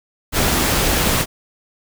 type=noise; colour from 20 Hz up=pink; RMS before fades=-17 dBFS; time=0.32-1.26 s; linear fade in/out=50 ms; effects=none